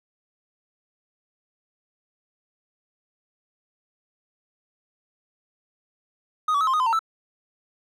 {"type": "tone with pitch steps", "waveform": "triangle", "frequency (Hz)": [1247, 1142, 1282, 1052, 1242, 1020, 910, 1319], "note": ["D#6", "D6", "E6", "C6", "D#6", "C6", "A#5", "E6"], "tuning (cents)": [3, -49, -49, 9, -3, -44, -42, 1], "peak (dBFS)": -17, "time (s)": [6.48, 6.992], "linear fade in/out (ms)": 5, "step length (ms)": 64, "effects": []}